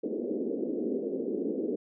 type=band-pass noise; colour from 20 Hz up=white; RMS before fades=-32 dBFS; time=0.03-1.76 s; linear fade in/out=10 ms; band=220 to 470 Hz; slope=48 dB/octave; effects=none